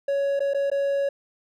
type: tone with dropouts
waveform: triangle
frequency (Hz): 558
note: C#5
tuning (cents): +11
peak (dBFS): -19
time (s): 0.08-1.09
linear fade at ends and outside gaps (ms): 5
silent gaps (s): 0.394-0.403 / 0.536-0.545 / 0.701-0.715
effects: none